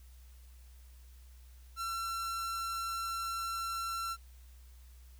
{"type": "tone", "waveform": "45% pulse", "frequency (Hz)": 1353, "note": "E6", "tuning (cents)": 45, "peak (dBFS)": -35, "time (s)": [1.76, 4.17], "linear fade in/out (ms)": 50, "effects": ["added 62 Hz sine -52 dBFS peak until 5.19 s", "white hiss -66 dBFS RMS until 5.19 s"]}